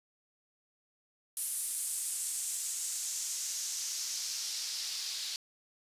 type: noise with band-pass filter sweep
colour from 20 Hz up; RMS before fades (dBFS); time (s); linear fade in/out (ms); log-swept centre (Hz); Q
white; -37; 1.37-5.36; 0; 10000 to 4400; 2.4
effects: resampled to 32000 Hz